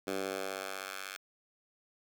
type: tone with high-pass filter sweep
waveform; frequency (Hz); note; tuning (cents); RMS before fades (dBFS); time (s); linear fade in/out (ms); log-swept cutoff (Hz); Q
10% pulse; 96.3; G2; -30; -39; 0.07-1.17; 5; 300 to 1700; 1
effects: none